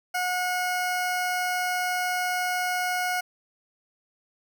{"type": "tone", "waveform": "20% pulse", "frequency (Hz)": 726, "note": "F#5", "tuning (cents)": -33, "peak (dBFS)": -20, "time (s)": [0.14, 3.21], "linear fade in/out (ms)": 10, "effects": []}